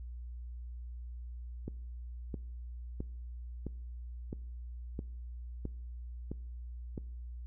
click train, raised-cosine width 3 ms, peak -25 dBFS, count 9, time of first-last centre 1.68-6.978 s, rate 1.51 Hz, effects noise-tail reverb RT60 0.7 s tail -23 dB re dry + added 60 Hz sine -41 dBFS peak until 7.46 s

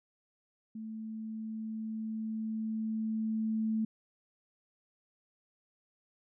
sine tone with level ramp, 220 Hz, A3, in tune, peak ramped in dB -39 to -28 dBFS, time 0.75-3.85 s, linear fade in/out 5 ms, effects none

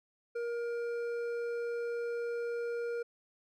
triangle tone with hard clipping, 471.8 Hz, A#4, 21 cents sharp, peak -35 dBFS, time 0.35-3.03 s, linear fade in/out 10 ms, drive 11 dB, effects none

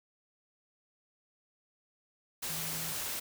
sine tone in noise, 160.7 Hz, E3, 44 cents flat, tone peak -44 dBFS, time 2.49-2.93 s, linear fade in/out 10 ms, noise white, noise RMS -37 dBFS, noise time 2.42-3.2 s, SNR -10 dB, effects none

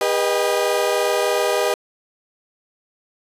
35% pulse tone cluster, 403.5 / 486.9 / 617 / 784 Hz, G#4 / B4 / D#5 / G5, -50 / -25 / -15 / 0 cents, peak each -21 / -20 / -20 / -28 dBFS, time 0.01-1.74 s, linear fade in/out 2 ms, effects resampled to 32000 Hz + 8-bit

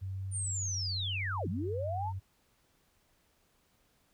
sine tone with vibrato, 95.2 Hz, F#2, 50 cents sharp, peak -35 dBFS, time 0.01-2.2 s, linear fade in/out 20 ms, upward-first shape triangle, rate 0.92 Hz, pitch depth 14 cents each way
sine linear two-way sweep, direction down then up, 9200 to 148.6 to 935 Hz, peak -34 dBFS, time 0.31-2.13 s, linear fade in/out 50 ms, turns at 1.48 s
effects pink hiss -71 dBFS RMS until 4.13 s

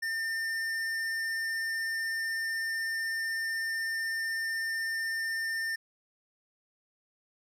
sine tone with tanh clipping, 1804 Hz, A6, 43 cents sharp, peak -32 dBFS, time 0.02-5.76 s, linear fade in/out 10 ms, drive 14 dB, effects none

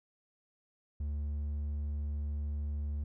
sine tone with hard clipping, 73.42 Hz, D2, in tune, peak -34 dBFS, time 1-3.04 s, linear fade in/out 5 ms, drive 3 dB, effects none

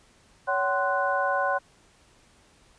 sine tone cluster, 562 / 759 / 1041 / 1482 Hz, C#5 / F#5 / C6 / F#6, +24 / +44 / -9 / +2 cents, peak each -28 dBFS, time 0.47-1.59 s, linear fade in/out 20 ms, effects pink hiss -59 dBFS RMS until 2.78 s + resampled to 22050 Hz

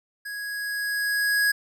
square tone with level ramp, 1661.2 Hz, G#6, in tune, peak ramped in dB -33 to -19 dBFS, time 0.25-1.52 s, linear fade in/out 10 ms, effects none

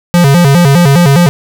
square tone with vibrato, 155.56 Hz, D#3, in tune, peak -4 dBFS, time 0.14-1.29 s, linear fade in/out 0 ms, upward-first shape square, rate 4.9 Hz, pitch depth 200 cents each way, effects none

